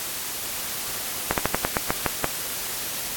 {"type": "slowing click train", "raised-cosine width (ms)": 0.5, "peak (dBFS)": -5, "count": 9, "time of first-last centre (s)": [1.31, 2.243], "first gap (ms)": 68, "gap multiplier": 1.15, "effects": ["white hiss -30 dBFS RMS until 3.16 s", "AAC 64 kbps"]}